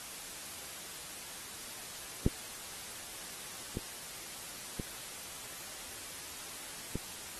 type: clicks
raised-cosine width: 3 ms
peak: -13 / -22 / -23 / -22 dBFS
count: 4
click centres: 2.264 / 3.771 / 4.798 / 6.956 s
effects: white hiss -45 dBFS RMS until 7.39 s + AAC 32 kbps